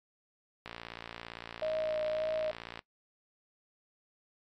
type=click train; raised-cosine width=0.3 ms; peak=-25 dBFS; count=124; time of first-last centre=0.66-2.792 s; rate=57.7 Hz
type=tone with vibrato; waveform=sine; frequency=622.3 Hz; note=D#5; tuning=in tune; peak=-30 dBFS; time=1.62-2.51 s; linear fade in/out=2 ms; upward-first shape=sine; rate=1.8 Hz; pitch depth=16 cents each way
effects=noise-tail reverb RT60 0.1 s tail -19 dB re dry + MP3 64 kbps